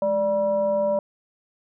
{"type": "tone with frequency modulation", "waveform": "sine", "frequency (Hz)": 587.3, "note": "D5", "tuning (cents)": 0, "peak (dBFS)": -19, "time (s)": [0.02, 0.99], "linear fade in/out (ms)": 2, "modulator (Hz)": 378, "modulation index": 0.5, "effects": []}